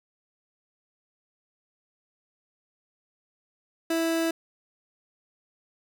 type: tone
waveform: 30% pulse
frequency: 328.8 Hz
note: E4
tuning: 4 cents flat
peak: -21 dBFS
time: 3.9-4.31 s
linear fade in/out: 5 ms
effects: none